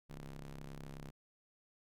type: ring-modulated tone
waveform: sawtooth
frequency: 67.7 Hz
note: C#2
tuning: 40 cents flat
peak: -39 dBFS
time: 0.09-1.11 s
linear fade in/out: 20 ms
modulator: 83.4 Hz
effects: MP3 96 kbps